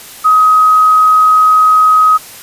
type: tone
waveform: sine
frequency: 1263 Hz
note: D#6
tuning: 26 cents sharp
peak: -4 dBFS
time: 0.24-2.18 s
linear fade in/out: 20 ms
effects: white hiss -32 dBFS RMS until 2.42 s + resampled to 32000 Hz